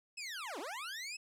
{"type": "linear two-way sweep", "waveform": "20% pulse", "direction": "down then up", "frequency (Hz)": [2645, 261.6, 2638], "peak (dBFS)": -36, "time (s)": [0.17, 1.17], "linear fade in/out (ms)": 10, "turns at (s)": 0.59, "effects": ["low-pass 12000 Hz 12 dB/octave"]}